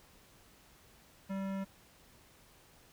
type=tone with hard clipping; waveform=sine; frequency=194 Hz; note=G3; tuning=18 cents flat; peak=-37 dBFS; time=1.29-1.65 s; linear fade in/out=20 ms; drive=17 dB; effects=pink hiss -62 dBFS RMS until 2.92 s